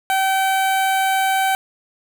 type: tone with notch filter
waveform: sawtooth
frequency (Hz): 769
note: G5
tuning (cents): -33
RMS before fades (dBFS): -18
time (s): 0.1-1.55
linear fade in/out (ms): 0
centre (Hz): 5200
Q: 1.3
effects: none